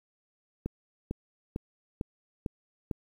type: click train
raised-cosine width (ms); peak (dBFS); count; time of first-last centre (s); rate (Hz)
3; -19; 6; 0.66-2.912; 2.22
effects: 9-bit